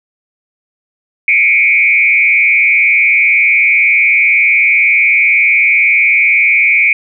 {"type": "tone with frequency modulation", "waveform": "sine", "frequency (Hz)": 2298, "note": "D7", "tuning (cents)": -38, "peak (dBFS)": -6, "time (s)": [1.28, 6.93], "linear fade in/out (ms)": 2, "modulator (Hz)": 122, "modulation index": 1.2, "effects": []}